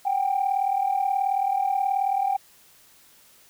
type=tone pair together; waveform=sine; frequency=757 / 795.6 Hz; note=F#5 / G5; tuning=+39 / +25 cents; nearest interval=minor second; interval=86 cents; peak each=-24 / -22 dBFS; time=0.05-2.37 s; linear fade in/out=10 ms; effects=tanh soft clip ceiling -15 dBFS + white hiss -55 dBFS RMS until 3.49 s